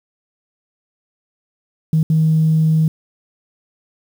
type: tone bursts at uneven times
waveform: sine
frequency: 158.3 Hz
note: D#3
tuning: 30 cents sharp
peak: -10 dBFS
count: 2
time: 1.93-2.03 / 2.1-2.88 s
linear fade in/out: 2 ms
effects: tanh soft clip ceiling -6 dBFS + 7-bit